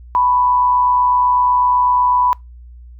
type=tone with amplitude modulation; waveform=sine; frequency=990 Hz; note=B5; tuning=4 cents sharp; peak=-9 dBFS; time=0.15-2.33 s; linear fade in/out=0 ms; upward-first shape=sine; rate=128 Hz; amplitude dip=40%; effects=noise-tail reverb RT60 0.2 s tail -25 dB re dry + added 60 Hz sine -35 dBFS peak until 2.99 s